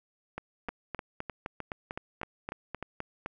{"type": "two click trains", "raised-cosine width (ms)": 0.5, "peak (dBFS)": [-21, -20], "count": [9, 11], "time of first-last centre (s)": [[0.38, 2.826], [0.69, 3.261]], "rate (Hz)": [3.27, 3.89], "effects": []}